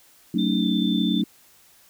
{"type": "chord", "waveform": "sine", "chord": "D# half-diminished seventh", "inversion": "first", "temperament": "just", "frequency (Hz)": [186.68, 224, 280, 311.1], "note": ["F#3", "A3", "C#4", "D#4"], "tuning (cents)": [16, 31, 18, 0], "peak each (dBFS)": [-24, -24, -26, -27], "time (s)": [0.34, 1.24], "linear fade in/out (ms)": 5}
{"type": "tone with pitch glide", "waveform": "sine", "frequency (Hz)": [3584, 3545], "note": ["A7", "A7"], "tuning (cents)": [31, 12], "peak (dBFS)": -29, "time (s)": [0.38, 1.22], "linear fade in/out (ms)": 10, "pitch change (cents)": -19, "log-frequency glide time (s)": [0.58, 0.65]}
{"effects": ["white hiss -55 dBFS RMS until 1.89 s"]}